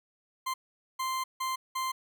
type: tone bursts at uneven times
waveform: 40% pulse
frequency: 1044 Hz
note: C6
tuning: 4 cents flat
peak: -29 dBFS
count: 4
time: 0.46-0.54 / 0.99-1.24 / 1.4-1.56 / 1.75-1.92 s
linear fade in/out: 10 ms
effects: none